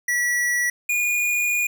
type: tone pair in turn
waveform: square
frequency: 1942 / 2439 Hz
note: B6 / D#7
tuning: -30 / -35 cents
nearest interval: major third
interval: 395 cents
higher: second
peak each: -20 dBFS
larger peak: neither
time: 0.08-0.7 / 0.89-1.67 s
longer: second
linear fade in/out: 5 ms
effects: 10-bit